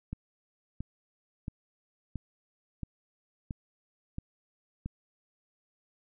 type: click train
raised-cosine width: 5 ms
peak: -23 dBFS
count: 8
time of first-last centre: 0.13-4.86 s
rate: 1.48 Hz
effects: none